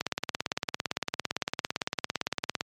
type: click train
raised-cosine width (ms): 0.2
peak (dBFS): -10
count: 47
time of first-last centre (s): 0.01-2.609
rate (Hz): 17.7
effects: high-pass 100 Hz 12 dB/octave + MP3 96 kbps